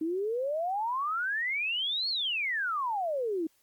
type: exponential two-way sweep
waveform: sine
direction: up then down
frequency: 307.8 to 4443 to 307.8 Hz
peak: -28 dBFS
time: 0.01-3.47 s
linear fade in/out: 5 ms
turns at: 2.09 s
effects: white hiss -69 dBFS RMS until 3.62 s + Opus 24 kbps